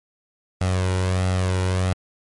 sawtooth tone with flanger, 92.5 Hz, F#2, in tune, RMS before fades -21 dBFS, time 0.61-1.93 s, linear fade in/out 0 ms, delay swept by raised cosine 1.5 to 2.1 ms, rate 1.5 Hz, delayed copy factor +0.55, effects MP3 48 kbps

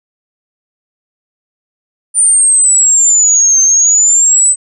sine exponential two-way sweep, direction down then up, 9200 to 6272 to 8120 Hz, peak -5 dBFS, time 2.14-4.56 s, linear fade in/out 50 ms, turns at 3.61 s, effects none

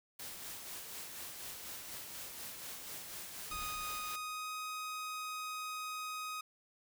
white noise with tremolo, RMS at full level -45 dBFS, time 0.19-4.16 s, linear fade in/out 5 ms, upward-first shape sine, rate 4.1 Hz, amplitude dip 35%
brown noise with exponential decay, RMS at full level -48 dBFS, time 3.5-4.7 s, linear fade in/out 2 ms, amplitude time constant 260 ms
sawtooth tone with pitch glide, 1244.5 to 1254.6 Hz, D#6 to D#6, 0 to +14 cents, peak -36 dBFS, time 3.51-6.41 s, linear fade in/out 5 ms, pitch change +14 cents, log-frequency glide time 4.11-4.51 s
effects none

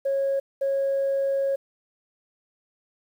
sine tone pair in turn, 548 / 548 Hz, C#5 / C#5, -20 / -20 cents, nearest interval unison, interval 0 cents, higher neither, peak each -20 dBFS, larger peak neither, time 0.05-0.4 / 0.61-1.56 s, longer second, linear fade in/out 10 ms, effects tanh soft clip ceiling -18 dBFS + 9-bit

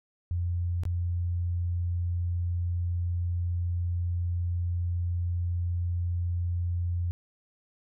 sine tone with dropouts, 87.31 Hz, F2, in tune, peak -26 dBFS, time 0.31-7.11 s, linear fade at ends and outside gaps 0 ms, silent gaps 0.835-0.853 s, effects none

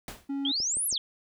pink noise with exponential decay, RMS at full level -36 dBFS, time 0.08-0.31 s, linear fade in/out 1 ms, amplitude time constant 50 ms
triangle tone, 277.2 Hz, C#4, in tune, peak -27 dBFS, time 0.29-0.52 s, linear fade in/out 10 ms
sine exponential two-way sweep, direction up then down, 3113 to 11650 to 3113 Hz, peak -26 dBFS, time 0.45-0.98 s, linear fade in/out 2 ms, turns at 0.87 s
clicks, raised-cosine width 2 ms, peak -31 dBFS, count 3, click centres 0.602 / 0.77 / 0.927 s
effects none

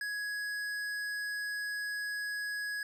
sine tone with tanh clipping, 1670 Hz, G#6, 9 cents sharp, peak -36 dBFS, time 0.01-2.83 s, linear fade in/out 2 ms, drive 15 dB, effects none

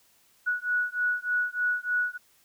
sine beating tone pair, 1466 / 1469.3 Hz, F#6 / F#6, -16 / -13 cents, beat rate 3.3 Hz, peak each -28 dBFS, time 0.46-2.18 s, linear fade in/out 20 ms, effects white hiss -63 dBFS RMS until 2.44 s

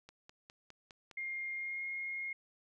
click train, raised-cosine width 0.2 ms, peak -35 dBFS, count 6, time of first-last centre 0.09-1.112 s, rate 4.89 Hz
sine tone with pitch glide, 2122 to 2144 Hz, C7 to C7, +24 to +42 cents, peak -37 dBFS, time 1.17-2.33 s, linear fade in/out 5 ms, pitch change +18 cents, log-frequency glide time 1.55-1.84 s
effects none

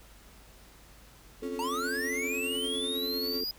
harmonic tone, 87.31 Hz, F2, in tune, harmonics 3 / 4 / 5, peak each -38 / -41 / -36 dBFS, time 1.42-3.44 s, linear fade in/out 5 ms
35% pulse tone with tremolo, 277.2 Hz, C#4, in tune, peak -38 dBFS, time 1.43-3.41 s, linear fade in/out 0 ms, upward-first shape sine, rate 10 Hz, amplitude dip 40%
square linear sweep, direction up, 880 to 4973 Hz, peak -32 dBFS, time 1.59-3.51 s, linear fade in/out 2 ms
effects added 50 Hz sine -56 dBFS peak until 3.58 s + pink hiss -56 dBFS RMS until 3.58 s

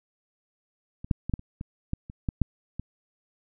clicks, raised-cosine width 5 ms, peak -25 / -9 / -18 / -12 / -29 / -22 / -15 / -27 / -14 / -9 / -20 dBFS, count 11, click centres 1.045 / 1.112 / 1.296 / 1.338 / 1.394 / 1.611 / 1.934 / 2.099 / 2.288 / 2.417 / 2.796 s, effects none

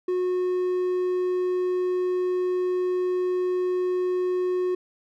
triangle tone, 364 Hz, F#4, 28 cents flat, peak -20 dBFS, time 0.08-4.75 s, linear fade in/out 5 ms, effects none

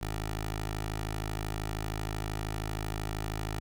10% pulse tone with notch filter, 52.9 Hz, G#1, 33 cents sharp, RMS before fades -35 dBFS, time 0.01-3.6 s, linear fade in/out 10 ms, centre 220 Hz, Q 1.1, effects none

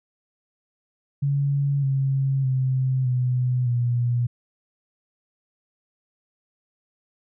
sine tone with pitch steps, 140.8 / 135.53 / 130.46 / 125.58 / 120.89 Hz, C#3 / C#3 / C3 / B2 / B2, +27 / -39 / -5 / +29 / -37 cents, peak -19 dBFS, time 1.22-4.27 s, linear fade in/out 10 ms, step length 610 ms, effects none

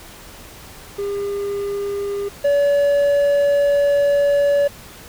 triangle tone pair in turn, 402.6 / 570.6 Hz, G4 / C#5, +46 / +50 cents, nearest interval tritone, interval 604 cents, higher second, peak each -19 / -11 dBFS, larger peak second, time 0.98-2.29 / 2.44-4.68 s, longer second, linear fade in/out 10 ms, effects pink hiss -40 dBFS RMS until 5.08 s

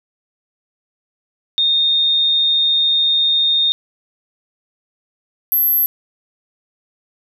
sine tone pair in turn, 3673 / 12230 Hz, A#7 / G9, -26 / -44 cents, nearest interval octave + major sixth, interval 2082 cents, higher second, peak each -12 dBFS, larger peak neither, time 1.58-3.72 / 5.52-5.86 s, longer first, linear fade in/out 0 ms, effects none

